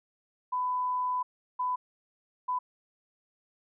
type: tone bursts at uneven times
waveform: sine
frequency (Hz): 1000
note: B5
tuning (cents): +21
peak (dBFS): -27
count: 3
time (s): 0.52-1.23 / 1.59-1.76 / 2.48-2.59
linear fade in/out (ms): 10
effects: none